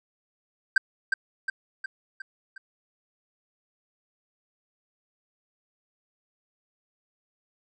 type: tone with echo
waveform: triangle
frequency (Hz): 1568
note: G6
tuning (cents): 0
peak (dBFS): -13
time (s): 0.76-0.78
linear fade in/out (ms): 5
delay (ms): 360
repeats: 5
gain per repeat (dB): -5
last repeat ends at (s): 2.58
effects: resampled to 22050 Hz